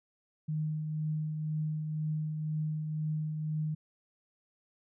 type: tone with tremolo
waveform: sine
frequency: 154.4 Hz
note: D#3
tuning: 13 cents flat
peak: -29 dBFS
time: 0.48-3.75 s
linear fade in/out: 10 ms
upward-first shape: triangle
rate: 2 Hz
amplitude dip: 40%
effects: none